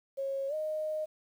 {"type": "tone with pitch glide", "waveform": "sine", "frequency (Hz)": [545, 618.8], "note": ["C#5", "D#5"], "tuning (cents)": [-29, -10], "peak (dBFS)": -31, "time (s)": [0.17, 1.06], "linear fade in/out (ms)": 20, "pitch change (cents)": 219, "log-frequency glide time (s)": [0.48, 0.54], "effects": ["10-bit"]}